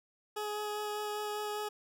20% pulse tone with vibrato, 420 Hz, G#4, 19 cents sharp, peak -30 dBFS, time 0.36-1.69 s, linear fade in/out 10 ms, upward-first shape sine, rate 5 Hz, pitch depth 9 cents each way, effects none

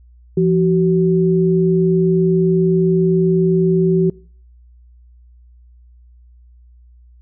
sine tone pair together, 170.2 / 377.7 Hz, F3 / F#4, -44 / +36 cents, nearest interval octave + major second, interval 1380 cents, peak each -14 dBFS, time 0.37-4.1 s, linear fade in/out 5 ms, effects noise-tail reverb RT60 0.5 s tail -24 dB re dry + added 60 Hz sine -43 dBFS peak until 7.21 s

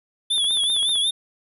square tone with vibrato, 3469 Hz, A7, 25 cents flat, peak -19 dBFS, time 0.3-1.11 s, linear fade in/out 10 ms, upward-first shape triangle, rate 5.4 Hz, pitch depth 100 cents each way
click train, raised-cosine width 0.5 ms, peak -26 dBFS, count 10, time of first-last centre 0.38-0.957 s, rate 15.6 Hz
effects resampled to 32000 Hz

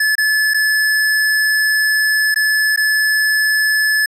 square tone with dropouts, 1727 Hz, A6, 33 cents flat, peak -13 dBFS, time 0-4.06 s, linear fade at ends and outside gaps 5 ms, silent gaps 0.154-0.18 / 0.537-0.543 / 2.344-2.359 / 2.762-2.774 s, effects resampled to 32000 Hz

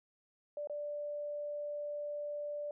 sine tone with dropouts, 587.3 Hz, D5, in tune, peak -37 dBFS, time 0.57-2.71 s, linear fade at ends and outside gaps 2 ms, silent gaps 0.673-0.697 s, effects none

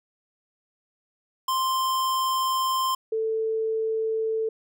square / sine tone pair in turn, 1046.5 / 443.1 Hz, C6 / A4, 0 / +12 cents, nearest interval octave + minor third, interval 1488 cents, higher first, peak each -23 dBFS, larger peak neither, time 1.48-2.95 / 3.12-4.49 s, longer first, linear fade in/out 5 ms, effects none

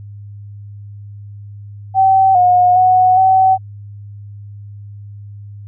sine tone with pitch steps, 768 / 722 / 739 / 759 Hz, G5 / F#5 / F#5 / F#5, -36 / -43 / -2 / +44 cents, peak -7 dBFS, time 1.94-3.58 s, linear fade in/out 50 ms, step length 410 ms, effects added 102 Hz sine -30 dBFS peak until 5.67 s

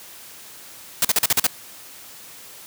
white noise bursts, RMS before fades -17 dBFS, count 7, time 1.02-1.468 s, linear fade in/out 2 ms, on 28 ms, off 42 ms, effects white hiss -42 dBFS RMS until 2.66 s + high-pass 80 Hz 12 dB/octave

